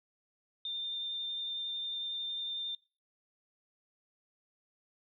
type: tone with vibrato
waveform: sine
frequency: 3602 Hz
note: A7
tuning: 40 cents sharp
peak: -35 dBFS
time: 0.65-2.75 s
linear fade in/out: 2 ms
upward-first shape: triangle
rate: 11 Hz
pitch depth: 13 cents each way
effects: noise-tail reverb RT60 0.4 s tail -25 dB re dry